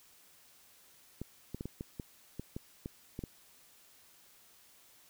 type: clicks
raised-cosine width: 3 ms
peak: -26 dBFS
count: 11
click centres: 1.216 / 1.546 / 1.609 / 1.656 / 1.809 / 1.998 / 2.396 / 2.565 / 2.859 / 3.191 / 3.238 s
effects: white hiss -62 dBFS RMS until 5.09 s